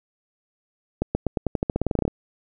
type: accelerating click train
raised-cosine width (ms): 2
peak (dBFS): -8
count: 17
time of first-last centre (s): 1.02-2.079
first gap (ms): 130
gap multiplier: 0.9
effects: none